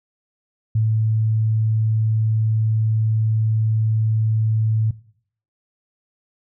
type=tone; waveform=sine; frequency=110 Hz; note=A2; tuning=in tune; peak=-15 dBFS; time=0.75-4.91 s; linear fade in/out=5 ms; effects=noise-tail reverb RT60 0.6 s tail -20 dB re dry